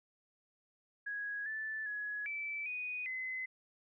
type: tone with pitch steps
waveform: sine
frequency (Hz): 1660 / 1754 / 1682 / 2318 / 2475 / 2039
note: G#6 / A6 / G#6 / D7 / D#7 / C7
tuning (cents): -1 / -6 / +22 / -23 / -10 / -45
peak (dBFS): -37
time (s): 1.06-3.46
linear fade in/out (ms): 10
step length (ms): 400
effects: none